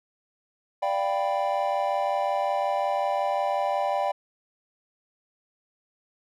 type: chord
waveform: triangle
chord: G dominant seventh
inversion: second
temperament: equal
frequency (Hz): 587.3 / 698.5 / 784 / 987.8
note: D5 / F5 / G5 / B5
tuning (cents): 0 / 0 / 0 / 0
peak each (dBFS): -26 / -29 / -25 / -30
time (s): 0.82-4.12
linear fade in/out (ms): 10
effects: none